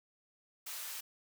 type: high-pass noise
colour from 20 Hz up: white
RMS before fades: -43 dBFS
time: 0.66-1.01 s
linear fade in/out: 10 ms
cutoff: 860 Hz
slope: 12 dB/octave
effects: none